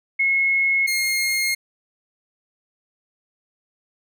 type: tone pair in turn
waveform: sine / sawtooth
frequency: 2174 / 2137 Hz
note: C#7 / C7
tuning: -34 / +36 cents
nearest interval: unison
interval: 30 cents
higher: first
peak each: -16 dBFS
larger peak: neither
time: 0.19-0.87 / 0.87-1.55 s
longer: neither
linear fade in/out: 10 ms
effects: none